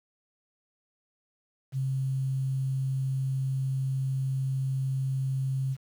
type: tone with quantisation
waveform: sine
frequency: 133.3 Hz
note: C3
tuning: 33 cents sharp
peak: -26 dBFS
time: 1.72-5.77 s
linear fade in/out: 50 ms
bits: 9
effects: none